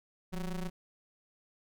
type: ring-modulated tone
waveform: square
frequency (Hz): 93.7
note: F#2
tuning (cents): +22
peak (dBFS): -32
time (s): 0.32-0.7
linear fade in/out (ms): 20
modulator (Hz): 79.8
effects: none